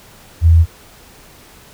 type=tone; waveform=sine; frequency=82.6 Hz; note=E2; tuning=4 cents sharp; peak=-5 dBFS; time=0.41-0.66 s; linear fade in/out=50 ms; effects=pink hiss -43 dBFS RMS until 1.73 s